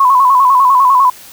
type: tone with vibrato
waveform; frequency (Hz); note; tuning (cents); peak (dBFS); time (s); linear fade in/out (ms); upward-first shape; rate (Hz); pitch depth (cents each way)
sine; 1046.5; C6; 0; -5; 0-1.1; 5; square; 10; 79
effects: white hiss -36 dBFS RMS until 1.32 s